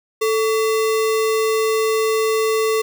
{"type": "tone with sample-and-hold", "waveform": "sine", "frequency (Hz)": 440, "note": "A4", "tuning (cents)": 0, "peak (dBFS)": -15, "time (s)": [0.21, 2.82], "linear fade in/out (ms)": 10, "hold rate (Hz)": 1575, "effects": []}